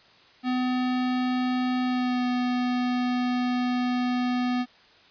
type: tone with pitch glide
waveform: square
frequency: 252.2 to 248 Hz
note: B3 to B3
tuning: +36 to +7 cents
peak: -24 dBFS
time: 0.43-4.66 s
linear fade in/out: 50 ms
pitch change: -29 cents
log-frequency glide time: 1.84-2.26 s
effects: white hiss -55 dBFS RMS until 5.1 s + resampled to 11025 Hz